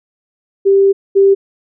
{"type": "tone pair in turn", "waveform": "sine", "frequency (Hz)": [392.8, 392.8], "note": ["G4", "G4"], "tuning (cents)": [4, 4], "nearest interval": "unison", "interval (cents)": 0, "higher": "neither", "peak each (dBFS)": [-6, -5], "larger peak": "second", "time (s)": [[0.65, 0.93], [1.15, 1.35]], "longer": "first", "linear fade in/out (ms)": 20, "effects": []}